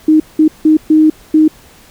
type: tone bursts at uneven times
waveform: sine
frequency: 311.1 Hz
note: D#4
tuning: in tune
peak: -4 dBFS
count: 5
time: 0.08-0.2 / 0.39-0.48 / 0.65-0.77 / 0.9-1.1 / 1.34-1.48 s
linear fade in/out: 5 ms
effects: pink hiss -42 dBFS RMS until 1.9 s